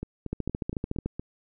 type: two click trains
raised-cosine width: 3 ms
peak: -16 / -20 dBFS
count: 11 / 6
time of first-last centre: 0.33-1.06 / 0.03-1.196 s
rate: 13.7 / 4.29 Hz
effects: none